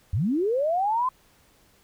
sine linear sweep, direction up, 74.4 to 1046.5 Hz, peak -21 dBFS, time 0.13-1.09 s, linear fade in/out 5 ms, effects pink hiss -60 dBFS RMS until 1.83 s

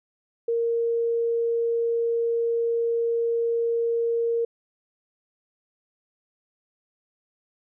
sine tone, 464.7 Hz, A#4, 5 cents flat, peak -21 dBFS, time 0.48-4.45 s, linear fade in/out 5 ms, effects none

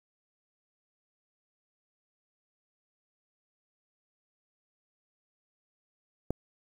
click, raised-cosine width 2 ms, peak -16 dBFS, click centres 6.306 s, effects 8-bit

